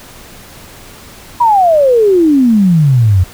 sine exponential sweep, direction down, 987.8 to 87.2 Hz, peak -5 dBFS, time 1.4-3.24 s, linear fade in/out 10 ms, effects pink hiss -35 dBFS RMS until 3.33 s

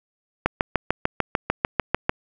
click train, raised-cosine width 0.5 ms, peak -3 dBFS, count 12, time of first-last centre 0.46-2.094 s, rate 6.73 Hz, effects none

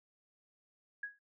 sine tone with exponential decay, 1661.2 Hz, G#6, in tune, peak -34 dBFS, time 1.03-1.19 s, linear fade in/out 5 ms, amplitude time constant 33 ms, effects noise-tail reverb RT60 0.1 s tail -19 dB re dry

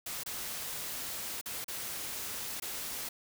white noise with dropouts, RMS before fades -39 dBFS, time 0.06-3.09 s, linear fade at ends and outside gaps 5 ms, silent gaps 0.235-0.26 / 1.413-1.458 / 1.644-1.681 / 2.6-2.621 s, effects none

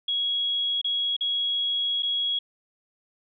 sine tone with dropouts, 3322 Hz, G#7, in tune, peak -23 dBFS, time 0.08-2.39 s, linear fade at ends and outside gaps 5 ms, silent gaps 0.815-0.844 / 1.166-1.208 / 2.024-2.03 s, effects none

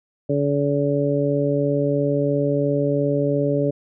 harmonic tone, 142.9 Hz, D3, 47 cents flat, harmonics 1 / 2 / 3 / 4, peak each -23 / -23 / -23 / -23 dBFS, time 0.29-3.71 s, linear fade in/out 10 ms, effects none

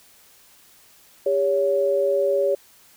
sine tone pair together, 400.5 / 562 Hz, G4 / C#5, +37 / +24 cents, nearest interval tritone, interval 587 cents, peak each -22 / -19 dBFS, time 1.26-2.55 s, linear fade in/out 5 ms, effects white hiss -53 dBFS RMS until 2.96 s

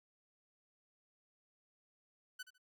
sawtooth tone with echo, 1500 Hz, F#6, 23 cents sharp, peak -40 dBFS, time 2.39-2.43 s, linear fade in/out 10 ms, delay 76 ms, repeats 2, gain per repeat -13 dB, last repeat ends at 2.582 s, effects none

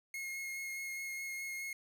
45% pulse tone with vibrato, 2156 Hz, C#7, 49 cents flat, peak -39 dBFS, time 0.14-1.73 s, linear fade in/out 2 ms, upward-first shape sine, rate 4.8 Hz, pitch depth 11 cents each way, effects none

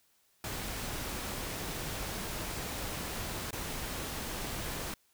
pink noise with dropouts, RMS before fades -38 dBFS, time 0.44-4.94 s, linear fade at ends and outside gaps 2 ms, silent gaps 3.508-3.529 s, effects white hiss -70 dBFS RMS until 5.13 s

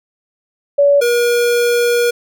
sine / square tone pair in turn, 569 / 478.5 Hz, C#5 / A#4, +45 / +45 cents, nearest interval minor third, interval 300 cents, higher first, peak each -7 / -12 dBFS, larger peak first, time 0.78-1.01 / 1.01-2.11 s, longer second, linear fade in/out 10 ms, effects none

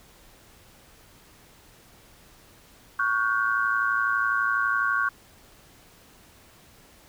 sine tone cluster, 1117 / 1435 / 1547 Hz, C#6 / F6 / G6, +13 / +47 / -23 cents, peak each -26 dBFS, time 2.99-5.09 s, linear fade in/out 5 ms, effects pink hiss -54 dBFS RMS until 7.08 s

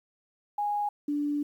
sine tone pair in turn, 826 / 292 Hz, G#5 / D4, -10 / -10 cents, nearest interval octave + tritone, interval 1800 cents, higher first, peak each -26 dBFS, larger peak neither, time 0.58-0.89 / 1.08-1.43 s, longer second, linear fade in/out 5 ms, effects 10-bit

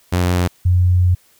sawtooth / sine tone pair in turn, 89.3 / 89.87 Hz, F2 / F#2, +39 / -50 cents, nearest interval unison, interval 11 cents, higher second, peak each -10 dBFS, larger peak neither, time 0.12-0.48 / 0.65-1.15 s, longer second, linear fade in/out 10 ms, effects white hiss -54 dBFS RMS until 1.39 s

